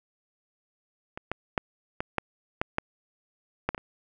clicks, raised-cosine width 0.5 ms, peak -21 / -14 / -9 / -14 / -10 / -10 / -10 / -10 / -16 / -23 dBFS, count 10, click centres 1.175 / 1.316 / 1.578 / 2.005 / 2.183 / 2.615 / 2.784 / 3.69 / 3.747 / 3.779 s, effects none

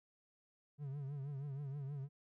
triangle tone with vibrato, 140.1 Hz, C#3, 19 cents sharp, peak -39 dBFS, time 0.78-2.09 s, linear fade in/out 50 ms, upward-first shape triangle, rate 6.3 Hz, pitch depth 110 cents each way, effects none

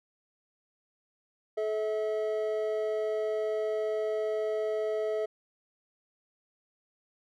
triangle tone pair together, 431.1 / 645.9 Hz, A4 / E5, -35 / -35 cents, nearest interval perfect fifth, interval 700 cents, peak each -28 / -30 dBFS, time 1.57-5.26 s, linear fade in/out 10 ms, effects none

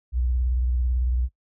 sine tone with vibrato, 61.74 Hz, B1, in tune, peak -20 dBFS, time 0.12-1.29 s, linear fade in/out 50 ms, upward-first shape triangle, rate 18 Hz, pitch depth 130 cents each way, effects noise-tail reverb RT60 0.1 s tail -20 dB re dry

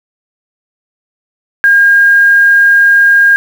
sine tone with quantisation, 1617 Hz, G#6, 47 cents flat, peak -3 dBFS, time 1.64-3.36 s, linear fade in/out 0 ms, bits 5, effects none

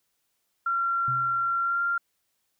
sine tone with pitch glide, 1371 to 1388.5 Hz, F6 to F6, -32 to -10 cents, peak -23 dBFS, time 0.66-1.98 s, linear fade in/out 5 ms, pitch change +22 cents, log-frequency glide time 1.61-1.82 s
sine tone with exponential decay, 128.7 Hz, C3, 28 cents flat, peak -30 dBFS, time 1.08-1.68 s, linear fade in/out 2 ms, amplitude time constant 130 ms
effects white hiss -75 dBFS RMS until 2.59 s

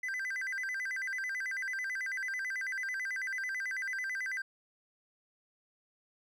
triangle tone with vibrato, 1779 Hz, A6, 19 cents sharp, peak -32 dBFS, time 0.03-4.42 s, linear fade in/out 5 ms, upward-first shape square, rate 9.1 Hz, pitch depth 210 cents each way, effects none

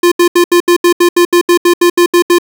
square tone bursts, 349.3 Hz, F4, in tune, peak -5 dBFS, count 15, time 0.03-2.385 s, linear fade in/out 5 ms, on 87 ms, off 75 ms, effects 7-bit

